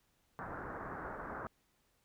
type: low-pass noise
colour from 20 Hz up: white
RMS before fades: -44 dBFS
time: 0.39-1.47 s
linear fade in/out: 0 ms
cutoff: 1600 Hz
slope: 48 dB/octave
effects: pink hiss -75 dBFS RMS until 2.04 s